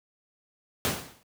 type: noise with exponential decay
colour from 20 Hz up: pink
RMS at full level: -23 dBFS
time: 0.85-1.23 s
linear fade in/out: 0 ms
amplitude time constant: 81 ms
effects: high-pass 100 Hz 12 dB/octave